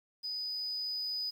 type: tone with level ramp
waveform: sine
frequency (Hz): 4978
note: D#8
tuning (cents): 0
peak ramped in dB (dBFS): -34 to -31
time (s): 0.23-1.31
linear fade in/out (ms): 20
effects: tanh soft clip ceiling -31 dBFS + 10-bit